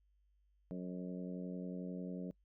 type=harmonic tone with a mistuned harmonic; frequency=91.1 Hz; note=F#2; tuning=26 cents flat; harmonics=2 / 3 / 4 / 5 / 6 / 7; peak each=-42 / -47 / -53 / -51 / -53 / -56 dBFS; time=0.71-2.31 s; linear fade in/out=0 ms; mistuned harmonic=7; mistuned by=-31 cents; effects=noise-tail reverb RT60 0.1 s tail -25 dB re dry + added 50 Hz sine -70 dBFS peak until 2.44 s